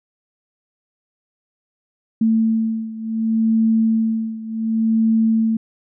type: beating tone pair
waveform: sine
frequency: 223.1 / 223.78 Hz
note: A3 / A3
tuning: +24 / +29 cents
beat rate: 0.68 Hz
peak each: -17 / -20 dBFS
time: 2.21-5.57 s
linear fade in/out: 5 ms
effects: none